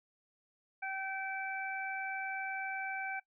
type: harmonic tone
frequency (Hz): 772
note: G5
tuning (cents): -27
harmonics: 1 / 2 / 3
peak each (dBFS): -40 / -40 / -41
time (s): 0.82-3.2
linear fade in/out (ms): 10
effects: noise-tail reverb RT60 0.1 s tail -21 dB re dry